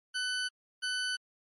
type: tone pair in turn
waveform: 20% pulse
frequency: 1500 / 1500 Hz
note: F#6 / F#6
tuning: +23 / +23 cents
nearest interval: unison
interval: 0 cents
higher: neither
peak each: -26 dBFS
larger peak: neither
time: 0.14-0.49 / 0.82-1.17 s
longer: neither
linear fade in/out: 20 ms
effects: MP3 48 kbps